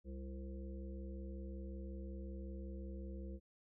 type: harmonic tone with a mistuned harmonic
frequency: 65.41 Hz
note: C2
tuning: in tune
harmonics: 1 / 3 / 5 / 7 / 8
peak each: -45 / -51 / -54 / -60 / -58 dBFS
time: 0.04-3.4 s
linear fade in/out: 50 ms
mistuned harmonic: 5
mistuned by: +56 cents
effects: none